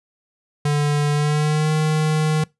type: tone with pitch glide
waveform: square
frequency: 146.83 to 154.93 Hz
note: D3 to D#3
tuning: 0 to -7 cents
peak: -17 dBFS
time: 0.65-2.44 s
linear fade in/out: 5 ms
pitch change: +93 cents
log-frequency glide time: 1.12-1.71 s
effects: noise-tail reverb RT60 0.2 s tail -23 dB re dry + resampled to 24000 Hz